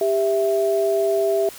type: tone pair together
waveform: sine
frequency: 396.8 / 659.3 Hz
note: G4 / E5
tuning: +21 / 0 cents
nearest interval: major sixth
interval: 879 cents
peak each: -19 / -20 dBFS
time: 0.01-1.49 s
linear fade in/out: 2 ms
effects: white hiss -40 dBFS RMS until 1.58 s